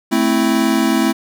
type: chord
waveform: square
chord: A minor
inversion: none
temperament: equal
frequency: 220 / 261.6 / 329.6 Hz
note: A3 / C4 / E4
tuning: 0 / 0 / 0 cents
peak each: -18 dBFS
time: 0.11-1.13 s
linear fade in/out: 20 ms
effects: none